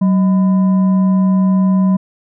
sine tone with frequency modulation, 189.1 Hz, F#3, 38 cents sharp, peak -9 dBFS, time 0.01-1.97 s, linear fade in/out 10 ms, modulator 815 Hz, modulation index 0.23, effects none

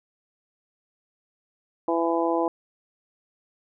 harmonic tone, 167.2 Hz, E3, 25 cents sharp, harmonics 2 / 3 / 4 / 5 / 6, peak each -25 / -27 / -28 / -29 / -30 dBFS, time 1.88-2.48 s, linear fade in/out 2 ms, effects none

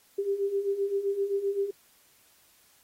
sine beating tone pair, 392 / 399.7 Hz, G4 / G4, 0 / +34 cents, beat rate 7.7 Hz, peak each -32 / -27 dBFS, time 0.18-1.71 s, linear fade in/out 10 ms, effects white hiss -62 dBFS RMS until 2.83 s + AAC 48 kbps

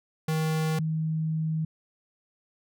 square / sine tone pair in turn, 157.8 / 158.45 Hz, D#3 / D#3, +25 / +32 cents, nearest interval unison, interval 7 cents, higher second, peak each -25 dBFS, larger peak neither, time 0.28-0.79 / 0.79-1.65 s, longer second, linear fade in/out 5 ms, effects none

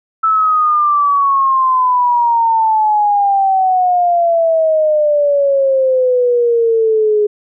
sine exponential sweep, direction down, 1318.5 to 415.3 Hz, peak -9 dBFS, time 0.23-7.27 s, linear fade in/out 10 ms, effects none

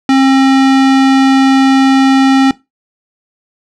square tone, 267.9 Hz, C4, 41 cents sharp, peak -6 dBFS, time 0.09-2.51 s, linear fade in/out 2 ms, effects noise-tail reverb RT60 0.2 s tail -19 dB re dry + low-pass 5000 Hz 12 dB/octave

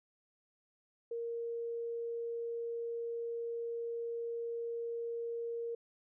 sine tone, 466.2 Hz, A#4, in tune, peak -36 dBFS, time 1.11-5.75 s, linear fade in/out 5 ms, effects none

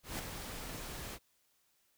pink noise with ADSR envelope, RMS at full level -38 dBFS, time 0.03-1.19 s, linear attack 160 ms, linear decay 9 ms, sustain -6 dB, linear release 53 ms, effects white hiss -74 dBFS RMS until 1.97 s

